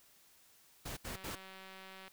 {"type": "noise bursts", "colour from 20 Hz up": "pink", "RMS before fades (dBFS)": -43, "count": 3, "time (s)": [0.85, 1.356], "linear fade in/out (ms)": 10, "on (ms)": 120, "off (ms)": 73}
{"type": "click train", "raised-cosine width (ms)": 0.3, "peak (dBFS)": -36, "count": 191, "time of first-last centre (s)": [1.08, 2.08], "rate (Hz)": 190}
{"effects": ["white hiss -65 dBFS RMS until 2.12 s"]}